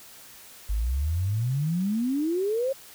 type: exponential sweep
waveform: sine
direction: up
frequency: 49 to 553 Hz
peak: -23 dBFS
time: 0.69-2.73 s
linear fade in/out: 10 ms
effects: white hiss -48 dBFS RMS until 2.94 s